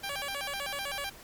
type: tone with vibrato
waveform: 10% pulse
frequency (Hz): 670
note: E5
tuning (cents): +28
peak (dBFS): -25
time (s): 0.03-1.1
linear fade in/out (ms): 10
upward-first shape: square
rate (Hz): 7.9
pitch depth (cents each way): 290
effects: pink hiss -50 dBFS RMS until 1.23 s + MP3 96 kbps